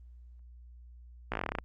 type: slowing click train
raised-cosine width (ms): 0.5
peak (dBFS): -17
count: 12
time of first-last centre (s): 1.32-1.586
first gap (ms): 16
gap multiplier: 1.08
effects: added 60 Hz sine -49 dBFS peak until 1.64 s + Opus 24 kbps